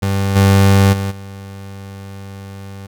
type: tone with level steps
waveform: 30% pulse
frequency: 98 Hz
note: G2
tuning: in tune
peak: -12 / -5 / -15 / -27 dBFS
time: 0.02-2.87 s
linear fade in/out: 10 ms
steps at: 0.35 / 0.92 / 1.1 s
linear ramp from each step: 20 ms
effects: none